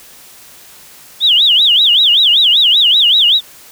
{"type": "tone with vibrato", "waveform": "sine", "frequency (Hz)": 3322, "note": "G#7", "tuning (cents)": 0, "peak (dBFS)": -6, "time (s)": [1.2, 3.41], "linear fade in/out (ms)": 50, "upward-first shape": "sine", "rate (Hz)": 5.2, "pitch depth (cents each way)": 280, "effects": ["white hiss -39 dBFS RMS until 3.71 s"]}